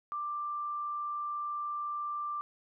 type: tone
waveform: sine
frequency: 1181 Hz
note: D6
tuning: 9 cents sharp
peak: -33 dBFS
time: 0.12-2.41 s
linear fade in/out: 0 ms
effects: none